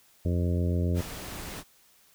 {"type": "harmonic tone", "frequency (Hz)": 87.4, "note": "F2", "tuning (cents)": 2, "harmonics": [1, 2, 3, 4, 5, 6, 7], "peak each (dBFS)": [-25, -31, -35, -37, -39, -41, -42], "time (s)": [0.25, 1.01], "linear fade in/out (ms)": 5}
{"type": "noise", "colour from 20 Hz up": "pink", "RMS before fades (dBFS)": -39, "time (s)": [0.94, 1.64], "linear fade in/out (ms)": 50}
{"effects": ["white hiss -61 dBFS RMS until 2.14 s"]}